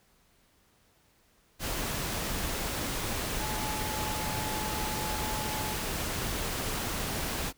sine tone in noise, 859 Hz, A5, 42 cents flat, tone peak -37 dBFS, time 3.37-5.77 s, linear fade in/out 50 ms, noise pink, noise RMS -33 dBFS, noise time 1.59-7.53 s, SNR -7 dB, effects pink hiss -66 dBFS RMS until 7.57 s

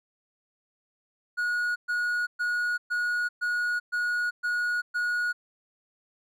triangle tone bursts, 1451 Hz, F#6, 34 cents flat, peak -23 dBFS, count 8, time 1.37-5.33 s, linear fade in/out 20 ms, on 390 ms, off 120 ms, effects none

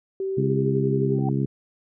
sine tone with pitch glide, 385.1 to 395.5 Hz, G4 to G4, -31 to +15 cents, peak -24 dBFS, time 0.2-1.19 s, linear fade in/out 2 ms, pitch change +46 cents, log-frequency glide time 0.34-0.58 s
harmonic tone, 67.8 Hz, C#2, 38 cents flat, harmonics 2 / 3 / 4 / 5 / 6, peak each -23 / -27 / -29 / -31 / -33 dBFS, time 0.37-1.46 s, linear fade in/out 10 ms
sine tone with exponential growth, 770 Hz, G5, 31 cents flat, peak -26 dBFS, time 1.09-1.29 s, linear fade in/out 2 ms, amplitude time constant 42 ms
effects none

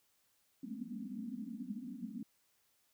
white band-pass noise, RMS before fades -44 dBFS, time 0.63-2.23 s, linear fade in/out 5 ms, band 190 to 270 Hz, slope 96 dB/octave, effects white hiss -75 dBFS RMS until 2.93 s

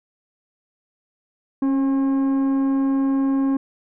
sine tone with frequency modulation, 272.1 Hz, C#4, 32 cents flat, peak -14 dBFS, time 1.62-3.57 s, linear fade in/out 5 ms, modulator 806 Hz, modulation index 0.22, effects tanh soft clip ceiling -16 dBFS

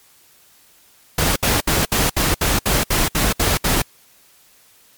pink noise bursts, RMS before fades -17 dBFS, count 11, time 1.18-3.82 s, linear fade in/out 5 ms, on 180 ms, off 66 ms, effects white hiss -52 dBFS RMS until 4.97 s + MP3 96 kbps

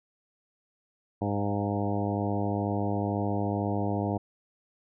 harmonic tone with a mistuned harmonic, 102.1 Hz, G#2, 29 cents flat, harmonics 1 / 2 / 3 / 4 / 5 / 6 / 7 / 8 / 9, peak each -31 / -32 / -33 / -37 / -37 / -39 / -36 / -39 / -41 dBFS, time 1.21-4.18 s, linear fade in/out 10 ms, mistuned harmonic 7, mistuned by -20 cents, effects none

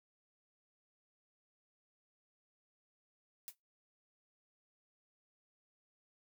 blue noise with exponential decay, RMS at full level -42 dBFS, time 3.48-3.55 s, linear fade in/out 0 ms, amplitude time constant 15 ms, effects noise-tail reverb RT60 0.2 s tail -23 dB re dry

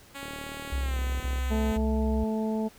5% pulse tone with pitch glide, 277.7 to 254.7 Hz, C#4 to C4, +3 to -46 cents, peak -26 dBFS, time 0.14-1.78 s, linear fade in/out 20 ms, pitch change -149 cents, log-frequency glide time 0.8-0.99 s
click train, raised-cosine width 2 ms, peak -29 dBFS, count 45, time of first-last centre 0.23-1.385 s, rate 38.1 Hz
sine tone bursts, 65.41 Hz, C2, in tune, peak -26 dBFS, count 3, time 0.72-2.24 s, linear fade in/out 5 ms, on 480 ms, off 40 ms
harmonic tone, 218.7 Hz, A3, 10 cents flat, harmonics 1 / 2 / 3 / 4, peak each -27 / -33 / -37 / -39 dBFS, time 1.5-2.69 s, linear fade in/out 20 ms
effects pink hiss -54 dBFS RMS until 2.78 s

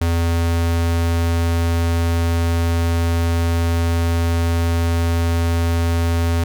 square tone, 84.2 Hz, E2, 37 cents sharp, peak -16 dBFS, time 0.01-6.44 s, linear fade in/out 5 ms, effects none

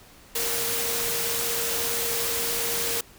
sine tone in noise, 466.2 Hz, A#4, in tune, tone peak -34 dBFS, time 0.35-3.01 s, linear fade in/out 5 ms, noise white, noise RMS -27 dBFS, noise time 0.35-3.01 s, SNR -10 dB, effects pink hiss -51 dBFS RMS until 3.18 s

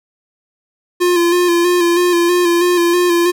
square tone with vibrato, 349.2 Hz, F4, in tune, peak -11 dBFS, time 1-3.32 s, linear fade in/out 20 ms, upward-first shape square, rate 3.1 Hz, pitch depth 29 cents each way, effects none

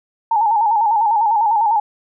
sine tone with vibrato, 871 Hz, A5, 18 cents flat, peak -12 dBFS, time 0.31-1.8 s, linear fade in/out 5 ms, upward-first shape square, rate 10 Hz, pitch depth 77 cents each way, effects none

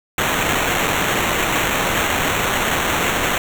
violet noise with sample-and-hold, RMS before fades -19 dBFS, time 0.18-3.38 s, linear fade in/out 2 ms, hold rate 4900 Hz, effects none

